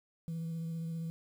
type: tone with vibrato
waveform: sine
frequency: 164.5 Hz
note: E3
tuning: 3 cents flat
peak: -33 dBFS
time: 0.28-1.1 s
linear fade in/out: 0 ms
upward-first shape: triangle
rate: 15 Hz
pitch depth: 23 cents each way
effects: tanh soft clip ceiling -34 dBFS + 10-bit